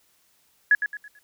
sine tone with echo, 1685 Hz, G#6, 25 cents sharp, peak -13 dBFS, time 0.71-0.75 s, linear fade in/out 2 ms, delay 110 ms, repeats 4, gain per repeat -9 dB, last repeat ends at 1.19 s, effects white hiss -64 dBFS RMS until 1.23 s

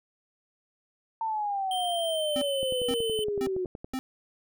sine exponential sweep, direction down, 908 to 362.4 Hz, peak -27 dBFS, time 1.21-3.65 s, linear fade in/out 2 ms
square tone with pitch glide, 3143 to 3043 Hz, G7 to F#7, +4 to +48 cents, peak -32 dBFS, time 1.71-3.24 s, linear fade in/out 2 ms, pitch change -56 cents, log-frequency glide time 2.02-2.54 s
square tone bursts, 261.6 Hz, C4, in tune, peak -30 dBFS, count 4, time 2.36-3.99 s, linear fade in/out 0 ms, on 55 ms, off 470 ms
click train, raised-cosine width 2 ms, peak -25 dBFS, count 15, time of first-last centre 2.63-3.938 s, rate 10.7 Hz
effects none

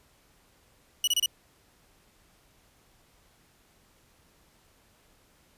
sawtooth tone bursts, 2933 Hz, F#7, 16 cents flat, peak -19 dBFS, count 4, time 1.04-1.26 s, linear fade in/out 2 ms, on 34 ms, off 28 ms, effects pink hiss -63 dBFS RMS until 5.57 s + resampled to 32000 Hz

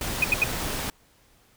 pink noise, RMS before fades -30 dBFS, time 0.01-0.9 s, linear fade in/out 2 ms
sine tone bursts, 2487 Hz, D#7, 1 cent flat, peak -16 dBFS, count 3, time 0.22-0.439 s, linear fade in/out 5 ms, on 23 ms, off 75 ms
effects pink hiss -60 dBFS RMS until 1.56 s

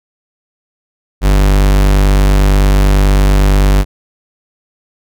45% pulse tone, 49 Hz, G1, in tune, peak -6 dBFS, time 1.21-3.85 s, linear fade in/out 50 ms, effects none

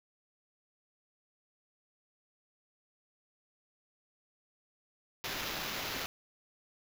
white noise with sample-and-hold, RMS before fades -38 dBFS, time 5.24-6.06 s, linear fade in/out 0 ms, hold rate 8820 Hz, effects none

